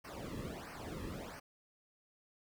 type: noise with flanger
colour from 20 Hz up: brown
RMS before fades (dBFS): -45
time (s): 0.04-1.4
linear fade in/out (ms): 10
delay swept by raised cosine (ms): 0.27 to 1.37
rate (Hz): 1.5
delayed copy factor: -1
effects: none